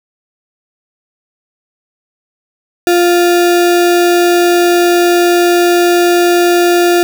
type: tone with sample-and-hold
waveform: sine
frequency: 349.8 Hz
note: F4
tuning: 3 cents sharp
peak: -6 dBFS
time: 2.87-7.03 s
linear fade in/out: 0 ms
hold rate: 1050 Hz
effects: none